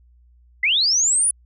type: linear sweep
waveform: sine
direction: up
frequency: 1941 to 10000 Hz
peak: -15 dBFS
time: 0.63-1.31 s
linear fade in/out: 5 ms
effects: added 60 Hz sine -50 dBFS peak until 1.45 s